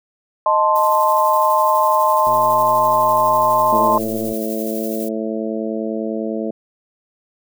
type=chord; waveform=sine; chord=A diminished; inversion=second; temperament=equal; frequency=622.3 / 880 / 1046.5 Hz; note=Eb5 / A5 / C6; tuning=0 / 0 / 0 cents; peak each=-18 / -17 / -15 dBFS; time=0.46-3.98 s; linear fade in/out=2 ms
type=noise with tremolo; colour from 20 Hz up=violet; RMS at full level=-31 dBFS; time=0.75-5.09 s; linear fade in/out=10 ms; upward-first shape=square; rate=12 Hz; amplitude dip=30%
type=click train; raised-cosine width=2 ms; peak=-21 dBFS; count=237; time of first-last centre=2.27-4.322 s; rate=115 Hz
type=harmonic tone; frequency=110 Hz; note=A2; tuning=in tune; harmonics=2 / 3 / 4 / 5 / 6; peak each=-24 / -26 / -27 / -28 / -29 dBFS; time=3.72-6.51 s; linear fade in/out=5 ms
effects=none